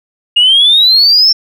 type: exponential sweep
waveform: sine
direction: up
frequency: 2828 to 5440 Hz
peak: -3 dBFS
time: 0.36-1.33 s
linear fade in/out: 10 ms
effects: tanh soft clip ceiling 0 dBFS